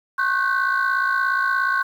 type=tone cluster; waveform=sine; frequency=1089 / 1491 / 1548 Hz; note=C#6 / F#6 / G6; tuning=-31 / +13 / -22 cents; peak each=-21 dBFS; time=0.18-1.83 s; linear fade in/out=10 ms; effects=tanh soft clip ceiling -13 dBFS + 8-bit